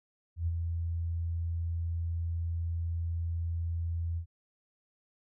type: tone with ADSR envelope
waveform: sine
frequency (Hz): 84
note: E2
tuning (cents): +33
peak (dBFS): -26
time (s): 0.36-4.26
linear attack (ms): 110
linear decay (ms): 36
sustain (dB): -4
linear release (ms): 88
effects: none